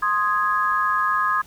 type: chord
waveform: sine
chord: Ab major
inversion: first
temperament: equal with one note detuned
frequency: 1049.5 / 1244.5 / 1661.2 Hz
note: C6 / Eb6 / Ab6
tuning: +5 / 0 / 0 cents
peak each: -23 / -21 / -24 dBFS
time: 0.02-1.42 s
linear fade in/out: 10 ms
effects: pink hiss -49 dBFS RMS until 1.46 s